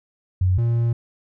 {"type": "tone pair in turn", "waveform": ["sine", "triangle"], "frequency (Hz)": [92, 117.26], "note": ["F#2", "A#2"], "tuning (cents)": [-9, 11], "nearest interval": "major third", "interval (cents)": 420, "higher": "second", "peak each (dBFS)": -15, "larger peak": "neither", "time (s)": [[0.41, 0.58], [0.58, 0.93]], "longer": "second", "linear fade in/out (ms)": 5, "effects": []}